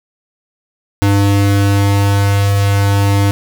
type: tone pair together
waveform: square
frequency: 100.11 / 300 Hz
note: G2 / D4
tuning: +37 / +37 cents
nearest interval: octave + perfect fifth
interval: 1900 cents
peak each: -10 / -22 dBFS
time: 1.02-3.31 s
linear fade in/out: 0 ms
effects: none

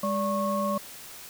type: tone cluster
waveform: sine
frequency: 204.3 / 578 / 1096 Hz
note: G#3 / D5 / C#6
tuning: -28 / -28 / -20 cents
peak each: -29 dBFS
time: 0.03-0.78 s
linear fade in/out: 5 ms
effects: white hiss -44 dBFS RMS until 1.29 s

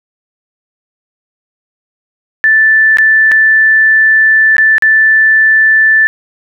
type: tone with dropouts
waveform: sine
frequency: 1760 Hz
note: A6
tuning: in tune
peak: -4 dBFS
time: 2.44-6.07 s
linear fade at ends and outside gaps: 0 ms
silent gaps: 2.971-2.985 / 3.315-3.318 / 4.567-4.582 / 4.782-4.823 s
effects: none

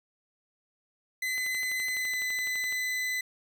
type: tone with pitch glide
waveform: 40% pulse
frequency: 2026 to 2011 Hz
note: B6 to B6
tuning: +44 to +31 cents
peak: -28 dBFS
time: 1.22-3.21 s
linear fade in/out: 5 ms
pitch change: -13 cents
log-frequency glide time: 1.9-2.18 s
type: click train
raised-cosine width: 0.3 ms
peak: -29 dBFS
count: 17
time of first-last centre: 1.38-2.725 s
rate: 11.9 Hz
effects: none

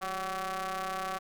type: ring-modulated tone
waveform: sawtooth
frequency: 192.5 Hz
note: G3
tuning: 31 cents flat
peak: -26 dBFS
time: 0.01-1.19 s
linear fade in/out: 20 ms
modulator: 946 Hz
effects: none

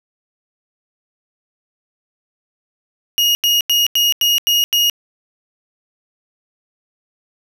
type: tone bursts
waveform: 35% pulse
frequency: 2871 Hz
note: F7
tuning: 47 cents sharp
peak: -10 dBFS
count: 7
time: 3.18-4.898 s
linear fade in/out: 0 ms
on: 170 ms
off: 88 ms
effects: none

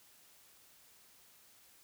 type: silence
effects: white hiss -63 dBFS RMS until 1.83 s

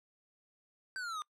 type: exponential sweep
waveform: square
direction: down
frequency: 1568 to 1200 Hz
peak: -38 dBFS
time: 0.96-1.22 s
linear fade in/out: 0 ms
effects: noise-tail reverb RT60 0.1 s tail -23 dB re dry + low-pass 8000 Hz 12 dB/octave

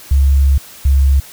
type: tone pair in turn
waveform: sine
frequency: 68.7 / 68.3 Hz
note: C#2 / C#2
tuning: -15 / -25 cents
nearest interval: unison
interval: 10 cents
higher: first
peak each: -7 dBFS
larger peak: neither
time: 0.11-0.58 / 0.85-1.2 s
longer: first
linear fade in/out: 5 ms
effects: white hiss -37 dBFS RMS until 1.32 s

